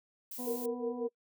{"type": "noise", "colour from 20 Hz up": "violet", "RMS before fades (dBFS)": -43, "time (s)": [0.31, 0.66], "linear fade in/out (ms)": 5}
{"type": "harmonic tone", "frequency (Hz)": 246.9, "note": "B3", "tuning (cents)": 0, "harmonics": [1, 2, 3, 4], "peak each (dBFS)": [-39, -45, -49, -51], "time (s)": [0.38, 1.08], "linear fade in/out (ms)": 20}
{"type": "tone with tremolo", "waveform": "sine", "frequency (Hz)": 466.2, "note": "A#4", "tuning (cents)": 0, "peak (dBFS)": -30, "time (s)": [0.46, 1.09], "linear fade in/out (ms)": 20, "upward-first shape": "sine", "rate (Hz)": 5.5, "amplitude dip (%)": 95}
{"effects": ["noise-tail reverb RT60 0.1 s tail -25 dB re dry"]}